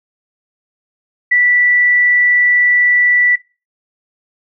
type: tone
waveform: sine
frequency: 1964 Hz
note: B6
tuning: 10 cents flat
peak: -8 dBFS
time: 1.31-3.36 s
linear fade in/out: 10 ms
effects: noise-tail reverb RT60 0.3 s tail -18 dB re dry